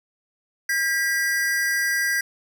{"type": "tone pair together", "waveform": "square", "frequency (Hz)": [1612.6, 1952], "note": ["G6", "B6"], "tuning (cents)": [49, -21], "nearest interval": "minor third", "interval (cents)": 330, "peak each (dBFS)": -24, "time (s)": [0.69, 2.21], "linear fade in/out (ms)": 5, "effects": []}